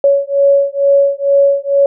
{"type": "beating tone pair", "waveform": "sine", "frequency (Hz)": [558, 560.2], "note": ["C#5", "C#5"], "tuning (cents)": [11, 18], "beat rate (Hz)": 2.2, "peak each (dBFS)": -11, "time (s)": [0.04, 1.86], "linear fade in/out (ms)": 2, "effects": []}